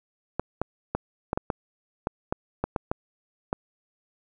clicks, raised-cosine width 1 ms, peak -11 dBFS, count 12, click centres 0.396 / 0.616 / 0.95 / 1.331 / 1.375 / 1.502 / 2.071 / 2.325 / 2.64 / 2.762 / 2.915 / 3.529 s, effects none

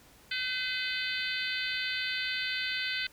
harmonic tone, 509 Hz, C5, 48 cents flat, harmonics 3 / 4 / 5 / 6 / 7 / 8 / 9, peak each -36 / -37 / -38 / -39 / -39 / -40 / -41 dBFS, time 0.31-3.07 s, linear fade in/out 5 ms, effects pink hiss -58 dBFS RMS until 3.12 s

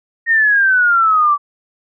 sine exponential sweep, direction down, 1864.7 to 1146 Hz, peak -9 dBFS, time 0.26-1.38 s, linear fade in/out 50 ms, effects none

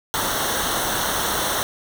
pink noise with comb filter, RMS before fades -23 dBFS, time 0.14-1.63 s, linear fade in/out 0 ms, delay 0.41 ms, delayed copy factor -0.75, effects none

